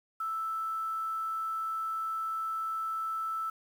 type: tone with quantisation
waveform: sine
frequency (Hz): 1318.5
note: E6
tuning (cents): 0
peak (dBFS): -31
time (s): 0.2-3.5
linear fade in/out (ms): 5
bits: 9
effects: none